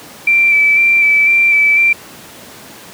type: tone with vibrato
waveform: sine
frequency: 2333 Hz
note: D7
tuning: 12 cents flat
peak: -7 dBFS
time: 0.27-1.93 s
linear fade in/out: 5 ms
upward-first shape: square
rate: 2 Hz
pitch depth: 17 cents each way
effects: pink hiss -35 dBFS RMS until 2.93 s + high-pass 150 Hz 12 dB/octave